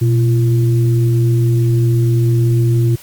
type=tone pair together; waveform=sine; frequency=120.77 / 341.6 Hz; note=B2 / F4; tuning=-38 / -38 cents; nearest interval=octave + tritone; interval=1800 cents; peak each=-10 / -20 dBFS; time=0.01-2.96 s; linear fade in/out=10 ms; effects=white hiss -39 dBFS RMS until 3.02 s + Opus 48 kbps